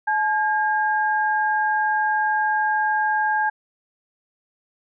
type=tone pair together; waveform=sine; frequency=856.6 / 1617 Hz; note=A5 / G#6; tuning=-47 / -47 cents; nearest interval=major seventh; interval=1100 cents; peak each=-20 / -22 dBFS; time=0.07-3.5 s; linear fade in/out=10 ms; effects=none